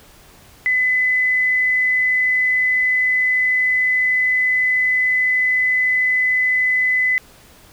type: tone with frequency modulation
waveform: sine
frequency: 2012 Hz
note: B6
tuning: 32 cents sharp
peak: -14 dBFS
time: 0.66-7.18 s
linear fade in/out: 0 ms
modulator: 33.6 Hz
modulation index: 0.22
effects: pink hiss -47 dBFS RMS until 7.72 s